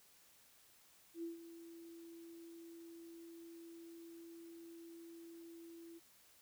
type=tone with ADSR envelope; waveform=sine; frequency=334.8 Hz; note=E4; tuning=27 cents sharp; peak=-40 dBFS; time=1.14-6 s; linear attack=90 ms; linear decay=140 ms; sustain=-12 dB; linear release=29 ms; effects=white hiss -67 dBFS RMS until 6.41 s